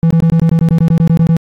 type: tone bursts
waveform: triangle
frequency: 164.81 Hz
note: E3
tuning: in tune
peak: -4 dBFS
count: 14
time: 0.03-1.366 s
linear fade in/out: 0 ms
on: 75 ms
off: 22 ms
effects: AAC 64 kbps